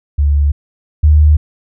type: tone pair in turn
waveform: sine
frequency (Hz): 72.1 / 75.68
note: D2 / D#2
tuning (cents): -31 / -47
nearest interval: minor second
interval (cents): 84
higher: second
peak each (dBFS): -8 / -4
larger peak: second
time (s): 0.18-0.52 / 1.03-1.37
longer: neither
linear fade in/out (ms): 10
effects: none